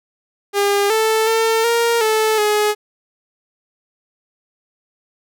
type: tone with pitch steps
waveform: sawtooth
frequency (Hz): 403.7 / 440.8 / 449.7 / 466.9 / 436.4 / 420.4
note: G#4 / A4 / A4 / A#4 / A4 / G#4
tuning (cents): -49 / +3 / +38 / +3 / -14 / +21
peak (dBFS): -10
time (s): 0.53-2.75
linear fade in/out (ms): 50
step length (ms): 370
effects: none